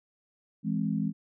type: chord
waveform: sine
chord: E augmented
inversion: none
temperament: equal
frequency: 164.81 / 207.7 / 261.6 Hz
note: E3 / G#3 / B#3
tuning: 0 / 0 / 0 cents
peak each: -31 / -29 / -33 dBFS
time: 0.63-1.13 s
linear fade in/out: 50 ms
effects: none